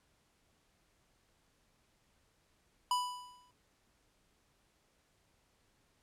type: tone with exponential decay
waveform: square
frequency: 990 Hz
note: B5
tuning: 4 cents sharp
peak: -28 dBFS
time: 2.91-3.51 s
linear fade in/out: 2 ms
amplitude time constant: 130 ms
effects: pink hiss -73 dBFS RMS until 6.02 s + low-pass 11000 Hz 12 dB/octave